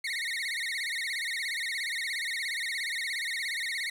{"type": "tone with vibrato", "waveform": "30% pulse", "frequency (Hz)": 2017, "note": "B6", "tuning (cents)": 36, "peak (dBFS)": -28, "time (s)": [0.04, 3.9], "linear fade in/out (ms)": 5, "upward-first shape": "sine", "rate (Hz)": 17, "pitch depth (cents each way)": 180, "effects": ["low-pass 11000 Hz 12 dB/octave", "9-bit"]}